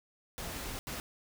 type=noise bursts at uneven times; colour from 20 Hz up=pink; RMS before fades=-40 dBFS; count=2; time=0.38-0.79 / 0.87-1 s; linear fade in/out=0 ms; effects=none